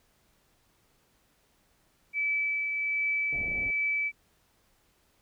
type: tone with tremolo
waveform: sine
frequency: 2305 Hz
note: D7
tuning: 33 cents flat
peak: -25 dBFS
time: 2.13-4.12 s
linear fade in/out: 50 ms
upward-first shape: triangle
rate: 1.3 Hz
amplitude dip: 35%
type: low-pass noise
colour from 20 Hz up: pink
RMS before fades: -42 dBFS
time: 3.32-3.71 s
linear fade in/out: 10 ms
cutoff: 740 Hz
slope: 48 dB/octave
effects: pink hiss -68 dBFS RMS until 5.21 s